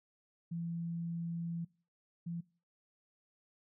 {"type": "tone pair in turn", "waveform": "sine", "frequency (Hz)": [168.6, 169.97], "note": ["E3", "F3"], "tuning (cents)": [39, -47], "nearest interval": "unison", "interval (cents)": 14, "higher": "second", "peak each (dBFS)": [-36, -37], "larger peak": "first", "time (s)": [[0.51, 1.65], [2.26, 2.41]], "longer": "first", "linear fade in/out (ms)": 10, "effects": ["noise-tail reverb RT60 0.4 s tail -23 dB re dry"]}